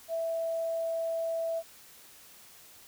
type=tone; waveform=sine; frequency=659.3 Hz; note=E5; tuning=in tune; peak=-29 dBFS; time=0.08-1.63 s; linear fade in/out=50 ms; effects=white hiss -54 dBFS RMS until 2.87 s